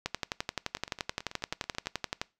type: two click trains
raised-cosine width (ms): 0.2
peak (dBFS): -13 / -24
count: 26 / 11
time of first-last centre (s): 0.06-2.215 / 0.77-1.858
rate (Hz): 11.6 / 9.19
effects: noise-tail reverb RT60 0.3 s tail -23 dB re dry